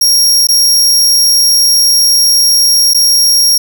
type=tone with dropouts; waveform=sawtooth; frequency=5588 Hz; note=F8; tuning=in tune; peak=-3 dBFS; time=0.01-3.58 s; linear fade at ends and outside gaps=5 ms; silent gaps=0.471-0.487 / 2.936-2.945 s; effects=none